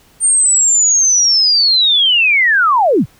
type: linear sweep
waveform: sine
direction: down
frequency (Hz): 8870 to 80.4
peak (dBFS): -8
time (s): 0.2-3.06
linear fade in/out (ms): 50
effects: pink hiss -49 dBFS RMS until 3.19 s